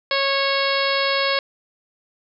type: harmonic tone with a mistuned harmonic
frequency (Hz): 550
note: C#5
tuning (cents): -14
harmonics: 1 / 2 / 3 / 4 / 5 / 6 / 7 / 8 / 9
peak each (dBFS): -23 / -25 / -27 / -26 / -30 / -29 / -29 / -27 / -31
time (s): 0.11-1.39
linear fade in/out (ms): 2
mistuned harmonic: 9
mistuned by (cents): +41
effects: none